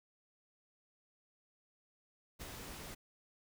pink noise with ADSR envelope, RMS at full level -45 dBFS, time 2.39-2.95 s, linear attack 28 ms, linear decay 8 ms, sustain -3 dB, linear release 12 ms, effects none

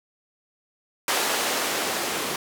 blue noise with band-pass filter sweep, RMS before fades -26 dBFS, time 1.08-2.36 s, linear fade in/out 2 ms, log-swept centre 540 to 280 Hz, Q 0.75, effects none

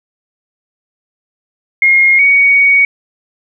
sine tone pair in turn, 2142 / 2241 Hz, C7 / C#7, +40 / +18 cents, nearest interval minor second, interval 78 cents, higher second, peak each -5 dBFS, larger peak neither, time 1.82-2.19 / 2.19-2.85 s, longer second, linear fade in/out 2 ms, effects none

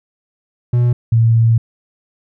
triangle / sine tone pair in turn, 121.4 / 114.37 Hz, B2 / A#2, -29 / -33 cents, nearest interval minor second, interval 104 cents, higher first, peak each -8 dBFS, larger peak neither, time 0.73-0.93 / 1.12-1.58 s, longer second, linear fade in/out 5 ms, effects none

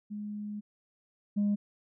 sine tone pair in turn, 208.4 / 204.9 Hz, G#3 / G#3, +6 / -23 cents, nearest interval unison, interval 29 cents, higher first, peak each -35 / -23 dBFS, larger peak second, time 0.1-0.61 / 1.36-1.56 s, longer first, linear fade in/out 20 ms, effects tanh soft clip ceiling -23 dBFS

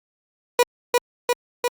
30% pulse tone with echo, 486.4 Hz, B4, 26 cents flat, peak -10 dBFS, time 0.59-0.63 s, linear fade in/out 2 ms, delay 350 ms, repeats 3, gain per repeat -2 dB, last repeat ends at 1.68 s, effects Opus 48 kbps

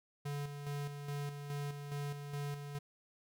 square tone with tremolo, 143.8 Hz, D3, 36 cents flat, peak -38 dBFS, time 0.25-2.79 s, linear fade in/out 10 ms, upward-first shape square, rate 2.4 Hz, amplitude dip 50%, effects none

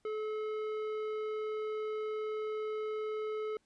sine tone with tanh clipping, 430.6 Hz, A4, 37 cents flat, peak -36 dBFS, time 0.05-3.57 s, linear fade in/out 2 ms, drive 12 dB, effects pink hiss -75 dBFS RMS until 3.65 s + resampled to 22050 Hz

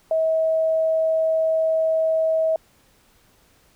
sine tone, 642 Hz, E5, 46 cents flat, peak -17 dBFS, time 0.11-2.56 s, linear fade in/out 2 ms, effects pink hiss -58 dBFS RMS until 3.75 s

